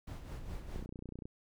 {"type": "noise with tremolo", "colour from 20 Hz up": "brown", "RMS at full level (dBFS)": -41, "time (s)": [0.07, 0.86], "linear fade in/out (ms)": 5, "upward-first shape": "sine", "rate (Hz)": 4.8, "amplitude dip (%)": 55}
{"type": "click train", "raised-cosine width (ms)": 3, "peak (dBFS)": -32, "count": 16, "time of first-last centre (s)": [0.76, 1.255], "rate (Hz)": 30.3}
{"effects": []}